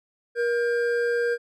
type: tone pair together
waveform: triangle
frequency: 474.8 / 1596 Hz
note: A#4 / G6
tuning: +32 / +31 cents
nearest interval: octave + major sixth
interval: 2099 cents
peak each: -20 / -27 dBFS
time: 0.35-1.38 s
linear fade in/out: 50 ms
effects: none